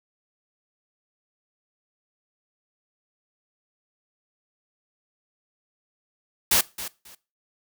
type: noise with echo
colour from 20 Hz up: white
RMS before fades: -19 dBFS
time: 6.51-6.61 s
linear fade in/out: 5 ms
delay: 270 ms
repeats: 2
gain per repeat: -14 dB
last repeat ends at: 7.15 s
effects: noise-tail reverb RT60 0.3 s tail -20 dB re dry